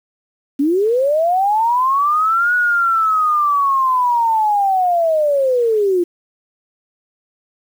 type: linear two-way sweep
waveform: sine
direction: up then down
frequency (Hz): 267.6 to 1469 to 340.3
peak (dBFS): -12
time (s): 0.59-6.04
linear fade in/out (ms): 10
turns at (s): 2.55
effects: 7-bit